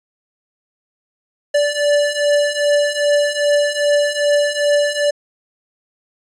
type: beating tone pair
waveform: square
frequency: 581 / 583.5 Hz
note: D5 / D5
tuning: -19 / -11 cents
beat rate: 2.5 Hz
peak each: -19 / -16 dBFS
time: 1.54-5.11 s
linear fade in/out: 10 ms
effects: resampled to 22050 Hz